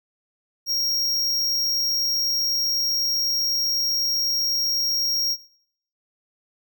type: tone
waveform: square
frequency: 5588 Hz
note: F8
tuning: in tune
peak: -21 dBFS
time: 0.66-5.37 s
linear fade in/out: 50 ms
effects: noise-tail reverb RT60 0.7 s tail -21 dB re dry